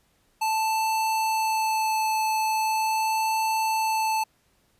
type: tone with vibrato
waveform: square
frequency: 878 Hz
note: A5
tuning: 4 cents flat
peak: -23 dBFS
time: 0.41-4.24 s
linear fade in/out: 10 ms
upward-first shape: sine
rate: 0.4 Hz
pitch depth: 9 cents each way
effects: pink hiss -66 dBFS RMS until 4.79 s + resampled to 32000 Hz